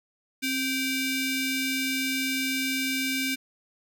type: ring-modulated tone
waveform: sawtooth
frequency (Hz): 1296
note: E6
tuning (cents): -30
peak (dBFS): -19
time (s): 0.42-3.36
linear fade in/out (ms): 20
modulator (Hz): 1030
effects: none